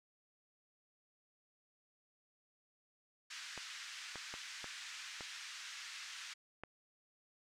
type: band-pass noise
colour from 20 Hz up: pink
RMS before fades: -49 dBFS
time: 3.3-6.34 s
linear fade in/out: 10 ms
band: 1500 to 6900 Hz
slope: 24 dB/octave
type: clicks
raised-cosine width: 0.5 ms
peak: -30 dBFS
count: 6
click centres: 3.577 / 4.157 / 4.34 / 4.643 / 5.208 / 6.636 s
effects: none